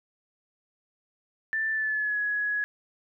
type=tone with pitch glide; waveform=sine; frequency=1770 to 1678.4 Hz; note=A6 to G#6; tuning=+10 to +18 cents; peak=-25 dBFS; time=1.53-2.64 s; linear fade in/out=0 ms; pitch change=-92 cents; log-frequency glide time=1.71-2.19 s; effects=none